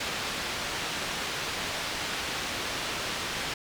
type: low-pass noise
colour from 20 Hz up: white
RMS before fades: -33 dBFS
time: 0-3.54 s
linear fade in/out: 5 ms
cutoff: 3900 Hz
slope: 12 dB/octave
effects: none